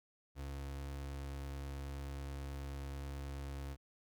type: tone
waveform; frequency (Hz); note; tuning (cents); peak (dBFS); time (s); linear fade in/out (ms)
35% pulse; 69.3; C#2; 0; -40; 0.35-3.77; 50
effects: none